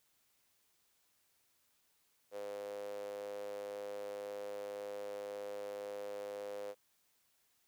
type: tone with high-pass filter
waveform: sawtooth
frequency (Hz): 101.9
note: G#2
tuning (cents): -32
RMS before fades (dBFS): -44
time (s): 2.31-6.75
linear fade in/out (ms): 50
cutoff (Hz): 500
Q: 8.2
effects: white hiss -75 dBFS RMS until 7.67 s